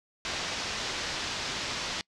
white low-pass noise, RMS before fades -34 dBFS, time 0.25-2.01 s, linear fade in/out 0 ms, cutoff 5700 Hz, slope 24 dB/octave, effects noise-tail reverb RT60 0.1 s tail -26 dB re dry + low-pass 9000 Hz 12 dB/octave

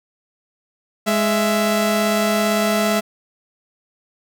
sawtooth tone pair together, 208.7 / 663.8 Hz, G#3 / E5, +9 / +12 cents, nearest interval octave + minor sixth, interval 2003 cents, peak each -15 dBFS, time 1.06-3.01 s, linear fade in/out 20 ms, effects none

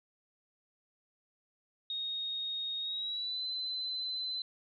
sine tone with pitch glide, 3729 to 4043 Hz, A#7 to B7, 0 to +40 cents, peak -34 dBFS, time 1.9-4.42 s, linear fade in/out 2 ms, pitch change +140 cents, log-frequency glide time 2.8-3.43 s, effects none

